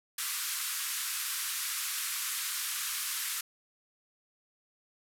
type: band-pass noise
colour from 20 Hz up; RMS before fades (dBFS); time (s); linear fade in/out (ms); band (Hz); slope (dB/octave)
white; -35; 0.18-3.41; 5; 1100 to 14000; 48
effects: none